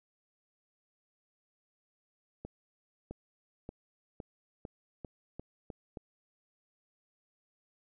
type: accelerating click train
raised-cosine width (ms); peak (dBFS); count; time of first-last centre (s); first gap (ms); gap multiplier
2; -28; 9; 2.45-5.972; 660; 0.88
effects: none